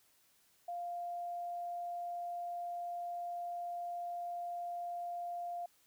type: tone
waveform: sine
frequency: 698.5 Hz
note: F5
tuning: in tune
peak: -38 dBFS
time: 0.68-5.66 s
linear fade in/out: 5 ms
effects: white hiss -70 dBFS RMS until 5.86 s